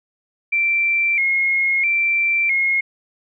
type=tone with vibrato; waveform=sine; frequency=2250 Hz; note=C#7; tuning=25 cents sharp; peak=-15 dBFS; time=0.52-2.81 s; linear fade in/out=10 ms; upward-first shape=square; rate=0.76 Hz; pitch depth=74 cents each way; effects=none